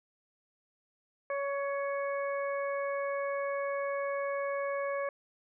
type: harmonic tone with a mistuned harmonic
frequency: 560 Hz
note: C#5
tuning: 18 cents sharp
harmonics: 1 / 2 / 3 / 4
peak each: -32 / -38 / -42 / -44 dBFS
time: 1.3-5.09 s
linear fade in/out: 2 ms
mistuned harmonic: 4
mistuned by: -20 cents
effects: none